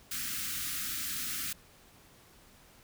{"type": "band-stop noise", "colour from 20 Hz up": "white", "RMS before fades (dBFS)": -36, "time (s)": [0.11, 1.53], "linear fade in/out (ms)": 5, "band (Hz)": [330, 1200], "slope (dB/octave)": 96, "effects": ["pink hiss -59 dBFS RMS until 2.83 s"]}